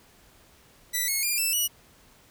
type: tone with pitch steps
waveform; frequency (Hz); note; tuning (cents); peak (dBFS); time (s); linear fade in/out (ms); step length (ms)
5% pulse; 1975.5 / 2179 / 2404 / 2652 / 2926; B6 / C#7 / D7 / E7 / F#7; 0 / -30 / +40 / +10 / -20; -15; 0.93-1.68; 20; 150
effects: pink hiss -57 dBFS RMS until 2.3 s